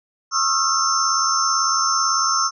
sine tone cluster, 1087 / 1281 / 1359 / 5370 / 6210 Hz, C#6 / E6 / F6 / E8 / G8, -34 / -50 / -48 / +31 / -17 cents, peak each -23 dBFS, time 0.31-2.51 s, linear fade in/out 50 ms, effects none

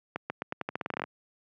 accelerating click train, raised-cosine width 0.5 ms, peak -16 dBFS, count 15, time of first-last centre 0.16-1.039 s, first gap 140 ms, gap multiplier 0.86, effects high-pass 150 Hz 12 dB/octave

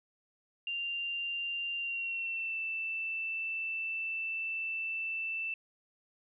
sine tone with pitch glide, 2785 to 2659 Hz, F7 to E7, -5 to +14 cents, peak -33 dBFS, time 0.67-5.54 s, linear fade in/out 2 ms, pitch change -81 cents, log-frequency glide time 1.77-2.59 s, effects none

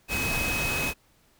sine tone in noise, 2544 Hz, D#7, 38 cents sharp, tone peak -28 dBFS, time 0.08-0.94 s, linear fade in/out 50 ms, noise pink, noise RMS -30 dBFS, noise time 0.08-0.94 s, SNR -1 dB, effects pink hiss -63 dBFS RMS until 1.39 s

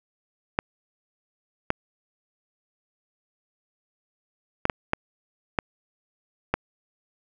clicks, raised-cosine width 0.5 ms, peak -6 dBFS, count 7, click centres 0.589 / 1.704 / 4.654 / 4.698 / 4.934 / 5.588 / 6.54 s, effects none

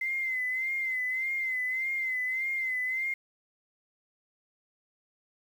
sine tone with vibrato, 2063 Hz, C7, 25 cents flat, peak -28 dBFS, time 0.01-3.14 s, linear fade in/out 5 ms, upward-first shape sine, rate 1.7 Hz, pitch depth 52 cents each way, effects 9-bit

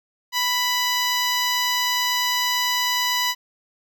10% pulse tone with notch filter, 989 Hz, B5, 2 cents sharp, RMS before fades -22 dBFS, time 0.32-3.35 s, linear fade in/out 50 ms, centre 10000 Hz, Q 1.6, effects none

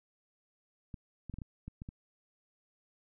clicks, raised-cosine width 5 ms, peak -30 dBFS, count 8, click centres 0.942 / 1.297 / 1.34 / 1.386 / 1.418 / 1.68 / 1.819 / 1.889 s, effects none

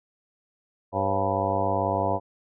harmonic tone with a mistuned harmonic, 98 Hz, G2, in tune, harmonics 1 / 2 / 3 / 4 / 5 / 6 / 7 / 8 / 9 / 10, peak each -31 / -35 / -34 / -34 / -33 / -30 / -28 / -33 / -31 / -31 dBFS, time 0.92-2.2 s, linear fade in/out 50 ms, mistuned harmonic 6, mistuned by -95 cents, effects none

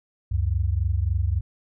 sine tone pair together, 70.2 / 93.71 Hz, C#2 / F#2, +22 / +23 cents, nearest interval perfect fourth, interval 501 cents, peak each -23 dBFS, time 0.31-1.41 s, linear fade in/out 10 ms, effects none

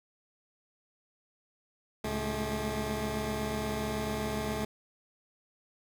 15% pulse tone cluster, 69 / 111.4 / 214.7 / 399.4 Hz, C#2 / A2 / A3 / G4, -7 / +22 / -42 / +32 cents, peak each -31 / -36 / -27 / -36 dBFS, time 2.04-4.65 s, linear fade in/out 5 ms, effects none

